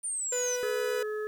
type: linear sweep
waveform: sine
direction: down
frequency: 9170 to 5750 Hz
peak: -30 dBFS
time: 0.03-0.57 s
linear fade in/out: 20 ms
type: tone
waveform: 45% pulse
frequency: 494.5 Hz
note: B4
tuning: 2 cents sharp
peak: -30 dBFS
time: 0.32-1.03 s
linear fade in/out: 5 ms
type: harmonic tone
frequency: 426.6 Hz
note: G#4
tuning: 46 cents sharp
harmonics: 1 / 3 / 4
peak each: -31 / -43 / -42 dBFS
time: 0.63-1.27 s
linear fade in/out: 0 ms
effects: 10-bit